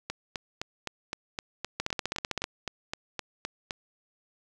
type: two click trains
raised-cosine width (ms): 0.2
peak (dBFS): -15 / -12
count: 15 / 11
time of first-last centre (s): 0.1-3.708 / 1.8-2.441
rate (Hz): 3.88 / 15.6
effects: none